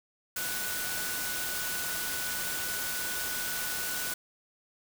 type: tone in noise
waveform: sine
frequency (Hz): 1480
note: F#6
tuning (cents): 0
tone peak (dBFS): -38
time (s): 0.36-4.14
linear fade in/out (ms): 5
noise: white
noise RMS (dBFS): -34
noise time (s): 0.36-4.14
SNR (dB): -7
effects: none